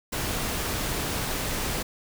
pink noise, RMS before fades -29 dBFS, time 0.12-1.83 s, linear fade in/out 10 ms, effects none

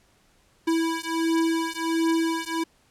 square beating tone pair, 327.4 / 328.8 Hz, E4 / E4, -12 / -4 cents, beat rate 1.4 Hz, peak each -26 dBFS, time 0.67-2.64 s, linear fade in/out 10 ms, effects pink hiss -62 dBFS RMS until 2.9 s + low-pass 11000 Hz 12 dB/octave

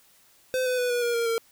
square tone with pitch steps, 513 / 503.3 / 493.8 / 484.5 / 475.3 / 466.4 / 457.6 Hz, C5 / B4 / B4 / B4 / A#4 / A#4 / A#4, -34 / +33 / 0 / -33 / +34 / +1 / -32 cents, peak -24 dBFS, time 0.54-1.38 s, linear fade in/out 0 ms, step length 120 ms, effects white hiss -59 dBFS RMS until 1.51 s

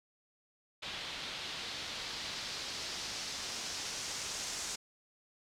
white noise with low-pass filter sweep, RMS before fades -41 dBFS, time 0.82-4.76 s, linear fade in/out 10 ms, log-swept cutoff 3500 to 6700 Hz, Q 1.8, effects none

